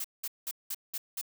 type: noise bursts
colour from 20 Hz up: blue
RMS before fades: -35 dBFS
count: 6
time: 0-1.214 s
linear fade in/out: 5 ms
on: 44 ms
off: 190 ms
effects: none